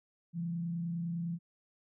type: tone with frequency modulation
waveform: sine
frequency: 169.6 Hz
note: E3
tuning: 50 cents sharp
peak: -33 dBFS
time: 0.33-1.39 s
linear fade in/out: 50 ms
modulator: 29.8 Hz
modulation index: 0.3
effects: none